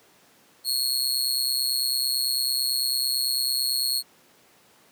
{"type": "tone with amplitude modulation", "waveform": "sawtooth", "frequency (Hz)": 4300, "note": "C8", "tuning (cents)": 47, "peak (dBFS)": -16, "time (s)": [0.64, 4.03], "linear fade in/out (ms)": 50, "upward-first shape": "sine", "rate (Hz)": 129, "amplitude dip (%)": 90, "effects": ["pink hiss -57 dBFS RMS until 4.91 s", "high-pass 200 Hz 12 dB/octave"]}